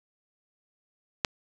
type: click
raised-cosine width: 0.2 ms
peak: -6 dBFS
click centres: 1.248 s
effects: none